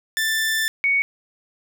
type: tone pair in turn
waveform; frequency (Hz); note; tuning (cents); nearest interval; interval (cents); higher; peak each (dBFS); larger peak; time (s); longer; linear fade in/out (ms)
sawtooth / sine; 1770 / 2230; A6 / C#7; +10 / +10; major third; 400; second; -16; neither; 0.17-0.68 / 0.84-1.02; first; 0
effects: none